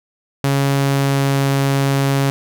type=tone with pitch glide; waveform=sawtooth; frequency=138.59 to 137.79 Hz; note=C#3 to C#3; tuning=0 to -10 cents; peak=-10 dBFS; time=0.44-2.3 s; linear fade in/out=0 ms; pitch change=-10 cents; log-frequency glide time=0.74-1.47 s; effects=none